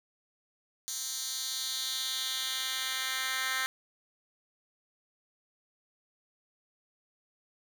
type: tone with high-pass filter sweep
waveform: 10% pulse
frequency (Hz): 261.6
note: C4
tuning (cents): 0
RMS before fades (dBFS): -34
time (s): 0.88-3.66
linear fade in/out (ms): 0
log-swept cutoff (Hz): 5700 to 1900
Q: 1.9
effects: none